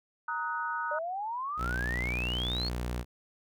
sine chord, D# minor, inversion second, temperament equal with one note detuned, 932.3 / 1259 / 1480 Hz, A#5 / D#6 / F#6, 0 / +20 / 0 cents, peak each -35 dBFS, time 0.28-0.99 s, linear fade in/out 5 ms
sine exponential sweep, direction up, 583 to 4435 Hz, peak -32 dBFS, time 0.91-2.69 s, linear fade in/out 5 ms
sawtooth tone, 60.7 Hz, B1, 29 cents flat, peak -28 dBFS, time 1.57-3.05 s, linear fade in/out 50 ms
effects none

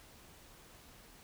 silence, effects pink hiss -58 dBFS RMS until 1.23 s

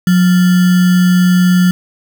sine tone with sample-and-hold, 180.7 Hz, F#3, 41 cents flat, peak -6 dBFS, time 0.07-1.71 s, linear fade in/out 2 ms, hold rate 1575 Hz, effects none

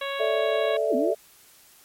harmonic tone, 554.4 Hz, C#5, in tune, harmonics 1 / 2 / 3 / 4 / 5 / 6 / 7, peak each -31 / -34 / -36 / -37 / -38 / -39 / -39 dBFS, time 0.01-0.77 s, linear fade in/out 5 ms
sine chord, A suspended fourth, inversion none, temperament just, 440 / 586.7 / 660 Hz, A4 / D5 / E5, 0 / -2 / +2 cents, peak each -26 dBFS, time 0.19-1.15 s, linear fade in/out 20 ms
sine exponential two-way sweep, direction down then up, 570 to 239.7 to 415.4 Hz, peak -24 dBFS, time 0.89-1.13 s, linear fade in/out 20 ms, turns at 0.95 s
effects white hiss -54 dBFS RMS until 1.84 s + MP3 64 kbps

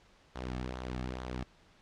sawtooth tone with flanger, 62.8 Hz, B1, 30 cents sharp, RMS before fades -39 dBFS, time 0.35-1.44 s, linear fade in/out 10 ms, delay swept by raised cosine 0.38 to 2.08 ms, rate 2.3 Hz, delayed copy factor -0.55, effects pink hiss -63 dBFS RMS until 1.81 s + low-pass 5000 Hz 12 dB/octave

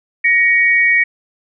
sine tone pair together, 1888 / 2245 Hz, A#6 / C#7, +22 / +21 cents, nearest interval minor third, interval 299 cents, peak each -12 dBFS, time 0.24-1.04 s, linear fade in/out 10 ms, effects none

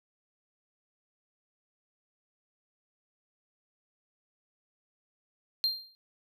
triangle tone with exponential decay, 4186 Hz, C8, in tune, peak -21 dBFS, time 5.64-5.95 s, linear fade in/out 0 ms, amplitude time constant 66 ms, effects none

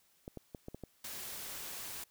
clicks, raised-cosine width 2 ms, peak -30 dBFS, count 6, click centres 0.279 / 0.373 / 0.548 / 0.684 / 0.746 / 0.837 s
white noise, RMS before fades -44 dBFS, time 1.04-2.04 s, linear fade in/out 5 ms
effects white hiss -70 dBFS RMS until 2.1 s

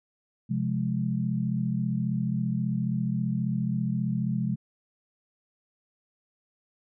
sine chord, F minor, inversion second, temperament just, 130.96 / 174.61 / 209.5 Hz, C3 / F3 / Ab3, +2 / 0 / +15 cents, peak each -29 / -30 / -29 dBFS, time 0.49-4.56 s, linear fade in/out 20 ms, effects none

